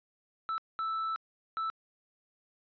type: tone bursts at uneven times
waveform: triangle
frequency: 1318.5 Hz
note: E6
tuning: in tune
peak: -29 dBFS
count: 3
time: 0.49-0.58 / 0.79-1.16 / 1.57-1.7 s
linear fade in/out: 0 ms
effects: resampled to 11025 Hz